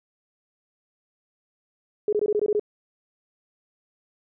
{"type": "tone bursts", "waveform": "sine", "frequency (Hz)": 418.7, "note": "G#4", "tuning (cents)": 14, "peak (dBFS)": -19, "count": 8, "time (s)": [2.08, 2.596], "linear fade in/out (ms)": 2, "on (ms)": 47, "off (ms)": 20, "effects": []}